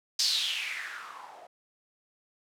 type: noise with low-pass filter sweep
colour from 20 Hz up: violet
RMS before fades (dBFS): -33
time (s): 0.19-1.47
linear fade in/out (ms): 5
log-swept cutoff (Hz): 5100 to 640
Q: 5
effects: none